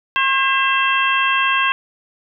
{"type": "harmonic tone with a mistuned harmonic", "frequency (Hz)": 536, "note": "C5", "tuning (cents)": 42, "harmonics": [2, 3, 4, 5, 6], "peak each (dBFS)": [-18, -20, -27, -19, -25], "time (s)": [0.16, 1.72], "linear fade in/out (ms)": 0, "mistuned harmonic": 4, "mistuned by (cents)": -91, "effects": []}